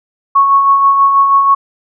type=tone with tremolo; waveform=sine; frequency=1105 Hz; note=C#6; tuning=6 cents flat; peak=-4 dBFS; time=0.35-1.55 s; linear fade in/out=10 ms; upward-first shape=sine; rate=6.2 Hz; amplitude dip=40%; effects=none

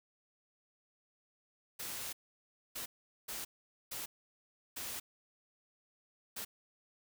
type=noise bursts at uneven times; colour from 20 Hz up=white; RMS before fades=-42 dBFS; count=6; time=1.79-2.13 / 2.75-2.86 / 3.28-3.45 / 3.91-4.06 / 4.76-5 / 6.36-6.45 s; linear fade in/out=10 ms; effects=none

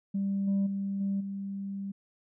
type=tone with level steps; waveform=sine; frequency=197.1 Hz; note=G3; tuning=10 cents sharp; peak=-26 / -22 / -29 / -26 / -33 dBFS; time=0.14-1.92 s; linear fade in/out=10 ms; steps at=0.47 / 0.66 / 1 / 1.2 s; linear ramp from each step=10 ms; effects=tanh soft clip ceiling -23 dBFS

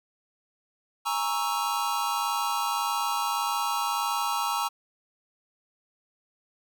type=chord; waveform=square; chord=A# half-diminished seventh; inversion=third; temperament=equal; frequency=830.6 / 932.3 / 1108.7 / 1318.5 Hz; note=G#5 / A#5 / C#6 / E6; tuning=0 / 0 / 0 / 0 cents; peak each=-33 / -31 / -33 / -32 dBFS; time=1.05-4.69 s; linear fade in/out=20 ms; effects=none

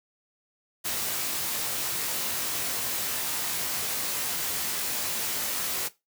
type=noise with comb filter; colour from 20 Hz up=white; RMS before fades=-30 dBFS; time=0.84-5.89 s; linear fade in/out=20 ms; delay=20 ms; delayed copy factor=-0.7; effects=noise-tail reverb RT60 0.2 s tail -17 dB re dry + high-pass 80 Hz 12 dB/octave

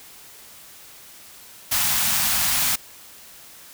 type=band-stop noise; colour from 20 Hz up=white; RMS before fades=-21 dBFS; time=1.71-2.76 s; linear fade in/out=10 ms; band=260 to 640 Hz; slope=48 dB/octave; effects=white hiss -45 dBFS RMS until 3.73 s

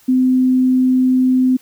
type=tone; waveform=sine; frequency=256.4 Hz; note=C4; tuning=35 cents flat; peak=-10 dBFS; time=0.08-1.57 s; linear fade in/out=10 ms; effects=white hiss -50 dBFS RMS until 1.61 s

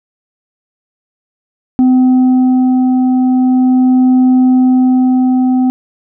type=tone with frequency modulation; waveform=sine; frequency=255.3 Hz; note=C4; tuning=42 cents flat; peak=-6 dBFS; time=1.79-5.7 s; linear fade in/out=0 ms; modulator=511 Hz; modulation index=0.31; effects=none

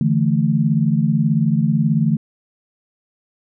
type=chord; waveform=sine; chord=D suspended second; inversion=none; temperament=just; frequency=146.83 / 165.19 / 220.2 Hz; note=D3 / E3 / A3; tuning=0 / +4 / +2 cents; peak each=-18 dBFS; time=0.01-2.17 s; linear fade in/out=2 ms; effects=none

